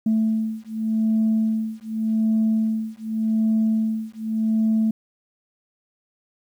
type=beating tone pair; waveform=sine; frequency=220 / 220.86 Hz; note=A3 / A3; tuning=0 / +7 cents; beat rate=0.86 Hz; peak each=-21 / -21 dBFS; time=0.06-4.91 s; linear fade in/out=5 ms; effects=tanh soft clip ceiling -13 dBFS + 9-bit